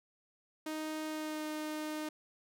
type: tone with pitch glide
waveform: sawtooth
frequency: 311.1 to 307 Hz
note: D#4 to D#4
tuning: 0 to -23 cents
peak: -33 dBFS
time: 0.66-2.09 s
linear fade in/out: 5 ms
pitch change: -23 cents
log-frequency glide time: 1.06-1.45 s
effects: none